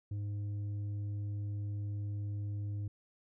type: tone with tanh clipping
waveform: sine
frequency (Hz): 102.4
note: G#2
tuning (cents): -24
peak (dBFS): -36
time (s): 0.11-2.88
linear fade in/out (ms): 5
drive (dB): 5
effects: none